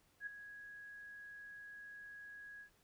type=tone with ADSR envelope; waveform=sine; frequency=1661.2 Hz; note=G#6; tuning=in tune; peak=-39 dBFS; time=0.2-2.7 s; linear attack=68 ms; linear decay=6 ms; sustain=-11 dB; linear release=94 ms; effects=pink hiss -73 dBFS RMS until 2.83 s